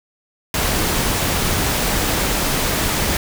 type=noise; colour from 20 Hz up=pink; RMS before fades=-19 dBFS; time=0.54-3.17 s; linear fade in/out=2 ms; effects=none